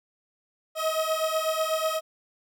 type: beating tone pair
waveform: 30% pulse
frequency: 631 / 639.1 Hz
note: D#5 / D#5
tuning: +24 / +46 cents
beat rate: 8.1 Hz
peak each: -25 dBFS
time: 0.75-2.01 s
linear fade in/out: 50 ms
effects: none